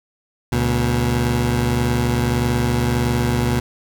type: tone pair together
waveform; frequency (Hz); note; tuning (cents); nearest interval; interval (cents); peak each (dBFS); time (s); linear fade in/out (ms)
20% pulse; 71.1 / 120.55; C#2 / B2; +45 / -41; major sixth; 914; -17 / -13; 0.52-3.6; 5
effects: none